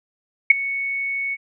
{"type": "tone with ADSR envelope", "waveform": "sine", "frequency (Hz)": 2217, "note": "C#7", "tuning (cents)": 0, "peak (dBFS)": -3, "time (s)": [0.5, 1.37], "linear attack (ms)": 6, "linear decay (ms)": 14, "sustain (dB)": -19, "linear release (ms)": 39, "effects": []}